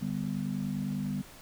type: chord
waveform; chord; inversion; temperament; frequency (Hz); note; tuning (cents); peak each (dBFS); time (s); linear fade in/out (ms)
sine; G major; second; equal with one note detuned; 146.83 / 197.02 / 246.9; D3 / G3 / B3; 0 / +9 / 0; -36 / -33 / -36; 0.01-1.22; 10
effects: pink hiss -51 dBFS RMS until 1.41 s